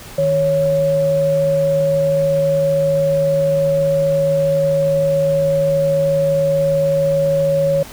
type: tone pair together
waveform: sine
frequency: 155.57 / 554.4 Hz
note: D#3 / C#5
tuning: 0 / 0 cents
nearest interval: octave + minor seventh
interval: 2200 cents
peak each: -21 / -13 dBFS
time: 0.18-7.83 s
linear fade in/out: 5 ms
effects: pink hiss -36 dBFS RMS until 7.92 s